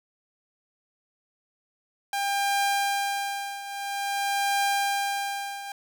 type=tone with tremolo; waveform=sawtooth; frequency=799 Hz; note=G5; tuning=33 cents sharp; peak=-18 dBFS; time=2.13-5.72 s; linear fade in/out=2 ms; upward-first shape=triangle; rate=0.5 Hz; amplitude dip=80%; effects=none